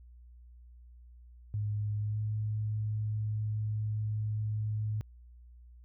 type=tone with pitch glide; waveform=sine; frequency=104.7 to 107.21 Hz; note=G#2 to A2; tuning=+15 to -44 cents; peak=-30 dBFS; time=1.54-5.01 s; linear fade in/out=0 ms; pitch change=+41 cents; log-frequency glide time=1.98-2.22 s; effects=added 60 Hz sine -51 dBFS peak until 5.84 s